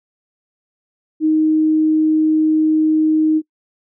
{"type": "tone", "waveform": "sine", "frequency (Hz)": 312.2, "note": "D#4", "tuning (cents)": 6, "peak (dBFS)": -11, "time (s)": [1.2, 3.42], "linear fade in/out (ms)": 50, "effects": ["noise-tail reverb RT60 0.1 s tail -24 dB re dry"]}